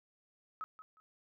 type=tone with echo; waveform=sine; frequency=1280 Hz; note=D#6; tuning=49 cents sharp; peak=-38 dBFS; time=0.61-0.64 s; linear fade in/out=0 ms; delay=180 ms; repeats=2; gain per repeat=-12 dB; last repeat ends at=1 s; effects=none